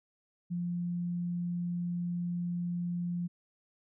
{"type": "tone", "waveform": "sine", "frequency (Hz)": 174.61, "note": "F3", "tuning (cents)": 0, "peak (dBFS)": -31, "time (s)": [0.5, 3.28], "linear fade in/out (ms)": 20, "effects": []}